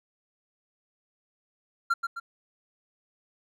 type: tone with echo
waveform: triangle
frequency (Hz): 1379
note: F6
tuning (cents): -22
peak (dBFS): -19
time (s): 1.9-1.94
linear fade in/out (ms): 10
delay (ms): 130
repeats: 2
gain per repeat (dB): -6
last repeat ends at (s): 2.2
effects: none